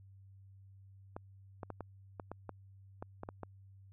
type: clicks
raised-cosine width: 1 ms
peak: -28 dBFS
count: 11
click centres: 1.165 / 1.632 / 1.703 / 1.807 / 2.198 / 2.316 / 2.493 / 3.025 / 3.234 / 3.289 / 3.433 s
effects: added 97 Hz sine -55 dBFS peak until 3.92 s